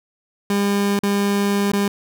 30% pulse tone with dropouts, 201.4 Hz, G3, 47 cents sharp, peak -14 dBFS, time 0.5-1.88 s, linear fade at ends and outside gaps 2 ms, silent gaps 0.991-1.033 / 1.718-1.733 s, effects none

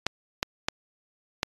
clicks, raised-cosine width 0.2 ms, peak -7 dBFS, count 4, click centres 0.066 / 0.429 / 0.685 / 1.431 s, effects AAC 32 kbps

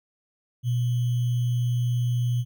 sine tone with sample-and-hold, 121.6 Hz, B2, 26 cents flat, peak -21 dBFS, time 0.63-2.45 s, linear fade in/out 50 ms, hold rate 3150 Hz, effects none

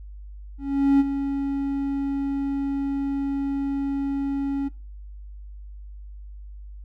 triangle tone with ADSR envelope, 277.2 Hz, C#4, in tune, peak -11 dBFS, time 0.58-4.69 s, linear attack 420 ms, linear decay 29 ms, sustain -10 dB, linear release 18 ms, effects noise-tail reverb RT60 0.3 s tail -20 dB re dry + added 50 Hz sine -37 dBFS peak until 6.84 s

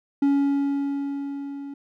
triangle tone with level ramp, 280.3 Hz, C#4, 19 cents sharp, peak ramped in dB -14 to -31 dBFS, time 0.22-1.74 s, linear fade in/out 5 ms, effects none

